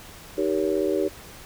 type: chord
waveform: sine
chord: Eb dominant seventh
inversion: none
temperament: just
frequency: 311.1 / 388.9 / 466.7 / 560 Hz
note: Eb4 / G4 / Bb4 / Db5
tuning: 0 / -14 / +2 / +18 cents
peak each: -27 / -24 / -29 / -28 dBFS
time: 0.37-1.09 s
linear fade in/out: 20 ms
effects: pink hiss -44 dBFS RMS until 1.45 s